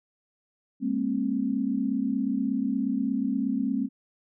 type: tone cluster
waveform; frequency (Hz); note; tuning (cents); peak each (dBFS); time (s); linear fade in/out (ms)
sine; 202.3 / 230.8 / 267.5; G#3 / A#3 / C4; -45 / -17 / +38; -30 / -29 / -27; 0.8-3.89; 50
effects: none